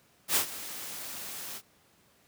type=noise with ADSR envelope; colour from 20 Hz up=white; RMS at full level=-24 dBFS; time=0.28-1.62 s; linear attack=76 ms; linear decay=97 ms; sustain=-16 dB; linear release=61 ms; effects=pink hiss -64 dBFS RMS until 2.27 s + high-pass 100 Hz 12 dB/octave